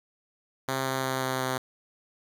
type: tone with pitch steps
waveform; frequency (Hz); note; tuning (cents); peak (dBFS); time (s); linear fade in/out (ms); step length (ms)
5% pulse; 132.9 / 132.13 / 131.37 / 130.62 / 129.86; C3 / C3 / C3 / C3 / C3; +27 / +17 / +7 / -3 / -13; -16; 0.68-1.58; 5; 180
effects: 8-bit